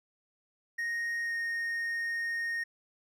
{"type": "tone with pitch glide", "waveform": "triangle", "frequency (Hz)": [1864.7, 1852.9], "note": ["A#6", "A#6"], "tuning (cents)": [0, -11], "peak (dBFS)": -29, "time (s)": [0.78, 2.64], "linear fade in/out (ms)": 10, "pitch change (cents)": -11, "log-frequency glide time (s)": [1.23, 1.34], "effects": []}